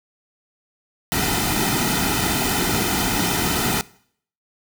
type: noise with comb filter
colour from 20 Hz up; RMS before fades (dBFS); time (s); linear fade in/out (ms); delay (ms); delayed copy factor
pink; -21; 1.12-3.81; 0; 1.8; -0.7
effects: noise-tail reverb RT60 0.6 s tail -21 dB re dry